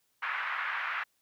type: band-pass noise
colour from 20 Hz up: pink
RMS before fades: -34 dBFS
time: 0.22-1.04 s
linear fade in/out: 10 ms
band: 1200 to 2100 Hz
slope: 24 dB/octave
effects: white hiss -74 dBFS RMS until 1.21 s